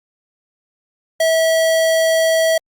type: tone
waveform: square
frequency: 649 Hz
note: E5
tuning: 27 cents flat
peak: -13 dBFS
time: 1.2-2.58 s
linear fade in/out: 5 ms
effects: Opus 48 kbps